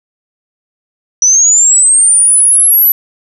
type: linear sweep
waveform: sine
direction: up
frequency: 5860 to 12000 Hz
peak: -4 dBFS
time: 1.22-2.92 s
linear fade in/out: 2 ms
effects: none